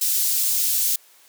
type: high-pass noise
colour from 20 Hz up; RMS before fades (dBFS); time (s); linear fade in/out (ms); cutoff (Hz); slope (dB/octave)
white; -21; 0.01-0.96; 5; 5100; 12
effects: white hiss -53 dBFS RMS until 1.28 s + high-pass 400 Hz 12 dB/octave